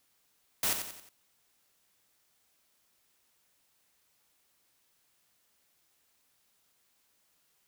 white noise with echo, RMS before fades -29 dBFS, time 0.63-0.73 s, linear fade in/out 2 ms, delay 90 ms, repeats 4, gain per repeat -7 dB, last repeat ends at 1.09 s, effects white hiss -72 dBFS RMS until 7.67 s

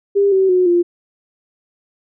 sine tone with pitch steps, 400.3 / 382.2 / 365 / 348.5 Hz, G4 / G4 / F#4 / F4, +36 / -44 / -24 / -4 cents, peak -10 dBFS, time 0.15-0.83 s, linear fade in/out 20 ms, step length 170 ms, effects none

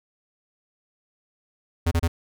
square tone bursts, 84 Hz, E2, 33 cents sharp, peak -19 dBFS, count 3, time 1.86-2.08 s, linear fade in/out 10 ms, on 54 ms, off 29 ms, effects none

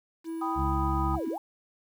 triangle tone, 327.4 Hz, E4, 12 cents flat, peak -30 dBFS, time 0.24-1.38 s, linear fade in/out 50 ms
sine chord, G augmented, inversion none, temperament equal, 784 / 987.8 / 1244.5 Hz, G5 / B5 / D#6, 0 / 0 / 0 cents, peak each -34 / -33 / -33 dBFS, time 0.41-1.16 s, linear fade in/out 10 ms
harmonic tone, 69.6 Hz, C#2, 8 cents sharp, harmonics 1 / 2 / 3, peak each -28 / -34 / -38 dBFS, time 0.55-1.2 s, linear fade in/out 50 ms
sine linear two-way sweep, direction down then up, 880 to 233.1 to 880 Hz, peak -32 dBFS, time 1.14-1.38 s, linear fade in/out 2 ms, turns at 1.28 s
effects 9-bit

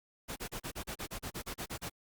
pink noise bursts, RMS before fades -40 dBFS, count 14, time 0.28-1.898 s, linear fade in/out 20 ms, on 84 ms, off 34 ms, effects Opus 48 kbps

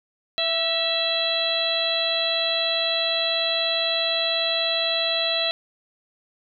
harmonic tone with a mistuned harmonic, 663 Hz, E5, 10 cents sharp, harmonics 1 / 2 / 3 / 4 / 5 / 6, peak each -27 / -36 / -34 / -30 / -27 / -24 dBFS, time 0.38-5.51 s, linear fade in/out 0 ms, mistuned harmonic 3, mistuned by -44 cents, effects none

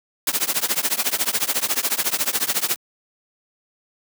white noise with tremolo, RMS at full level -18 dBFS, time 0.27-2.76 s, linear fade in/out 2 ms, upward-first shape triangle, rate 14 Hz, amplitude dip 100%, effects high-pass 200 Hz 12 dB/octave

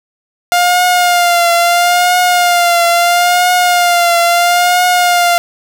sawtooth tone with vibrato, 703 Hz, F5, 11 cents sharp, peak -4 dBFS, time 0.52-5.38 s, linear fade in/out 0 ms, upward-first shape triangle, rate 0.75 Hz, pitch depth 48 cents each way, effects none

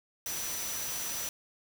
sine tone in noise, 5920 Hz, F#8, in tune, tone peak -38 dBFS, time 0.26-1.29 s, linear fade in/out 2 ms, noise white, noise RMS -37 dBFS, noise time 0.26-1.29 s, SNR -4 dB, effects none

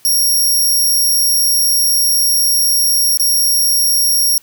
10% pulse tone with dropouts, 5588 Hz, F8, in tune, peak -5 dBFS, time 0.05-4.38 s, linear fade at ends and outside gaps 1 ms, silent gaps 3.173-3.197 s, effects white hiss -49 dBFS RMS until 4.42 s

